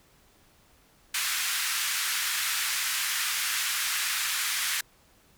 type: band-pass noise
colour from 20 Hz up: pink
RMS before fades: -29 dBFS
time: 1.14-4.81 s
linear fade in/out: 5 ms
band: 1400 to 15000 Hz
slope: 24 dB/octave
effects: pink hiss -61 dBFS RMS until 5.37 s